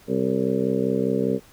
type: harmonic tone with a mistuned harmonic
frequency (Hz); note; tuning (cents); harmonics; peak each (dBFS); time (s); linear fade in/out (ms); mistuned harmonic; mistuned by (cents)
65; C2; -11; 2 / 3 / 4 / 5 / 6 / 7 / 8 / 9; -32 / -26 / -26 / -37 / -27 / -25 / -34 / -34; 0.07-1.4; 50; 9; -40
effects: pink hiss -52 dBFS RMS until 1.52 s